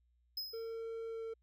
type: tone with exponential decay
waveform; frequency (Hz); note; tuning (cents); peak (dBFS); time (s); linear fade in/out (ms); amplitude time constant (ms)
square; 5090; D#8; +39; -36; 0.37-0.82; 5; 97
type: tone with pitch glide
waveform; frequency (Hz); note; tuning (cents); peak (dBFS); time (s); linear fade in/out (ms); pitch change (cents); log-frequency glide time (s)
triangle; 454.2 to 451.1; A#4 to A4; -45 to +43; -38; 0.53-1.34; 10; -12; 1.07-1.22
effects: added 60 Hz sine -70 dBFS peak until 1.42 s